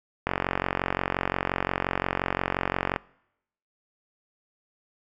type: click train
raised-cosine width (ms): 0.5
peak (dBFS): -9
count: 124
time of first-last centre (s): 0.27-2.961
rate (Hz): 45.7
effects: noise-tail reverb RT60 0.8 s tail -23 dB re dry